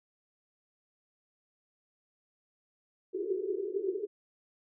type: band-pass noise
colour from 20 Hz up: white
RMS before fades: -34 dBFS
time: 3.13-4.07 s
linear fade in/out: 20 ms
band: 360 to 420 Hz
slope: 96 dB/octave
effects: none